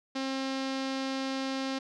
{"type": "tone with low-pass filter", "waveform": "sawtooth", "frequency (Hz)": 267.1, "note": "C4", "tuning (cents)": 36, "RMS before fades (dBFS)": -33, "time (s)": [0.15, 1.79], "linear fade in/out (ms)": 10, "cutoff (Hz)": 4800, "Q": 2, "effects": []}